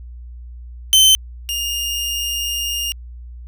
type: tone pair in turn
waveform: sawtooth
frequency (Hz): 3080 / 2828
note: G7 / F7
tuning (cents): -31 / +21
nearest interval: minor second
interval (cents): 148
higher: first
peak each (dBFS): -5 / -17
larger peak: first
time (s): 0.93-1.15 / 1.49-2.92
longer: second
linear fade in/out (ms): 0
effects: added 60 Hz sine -32 dBFS peak until 3.47 s